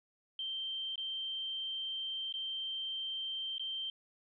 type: tone with dropouts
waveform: sine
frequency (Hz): 3136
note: G7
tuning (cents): 0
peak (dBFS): -36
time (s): 0.39-3.9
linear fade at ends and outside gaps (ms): 2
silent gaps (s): 0.957-0.978 / 2.325-2.339 / 3.582-3.595
effects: none